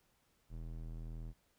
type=tone with band-pass filter; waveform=square; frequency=40.65 Hz; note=E1; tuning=23 cents flat; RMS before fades=-45 dBFS; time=0.49-1.34 s; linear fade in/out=50 ms; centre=93 Hz; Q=0.65; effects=pink hiss -75 dBFS RMS until 1.58 s